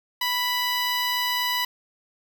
10% pulse tone with notch filter, 987.8 Hz, B5, in tune, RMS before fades -25 dBFS, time 0.21-1.65 s, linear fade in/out 5 ms, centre 6600 Hz, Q 2, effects 8-bit

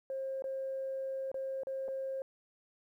sine tone with dropouts, 534 Hz, C5, 35 cents sharp, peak -34 dBFS, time 0.1-2.22 s, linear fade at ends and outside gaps 1 ms, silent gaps 0.422-0.441 / 1.316-1.343 / 1.634-1.67 / 1.881-1.885 s, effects tanh soft clip ceiling -30 dBFS + 12-bit

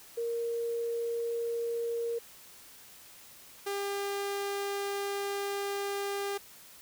sine / sawtooth tone pair in turn, 466.7 / 400.4 Hz, A#4 / G4, +2 / +37 cents, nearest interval minor third, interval 265 cents, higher first, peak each -30 / -28 dBFS, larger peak second, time 0.17-2.19 / 3.66-6.38 s, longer second, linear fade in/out 10 ms, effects white hiss -53 dBFS RMS until 6.81 s

